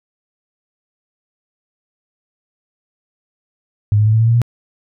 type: tone with pitch steps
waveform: sine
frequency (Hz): 104.1 / 106.41 / 108.77 / 111.19 / 113.65 / 116.18 / 118.75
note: G#2 / G#2 / A2 / A2 / A#2 / A#2 / A#2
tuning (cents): +5 / +43 / -19 / +19 / -43 / -5 / +33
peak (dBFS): -9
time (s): 3.92-4.417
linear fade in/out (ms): 0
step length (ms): 71
effects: none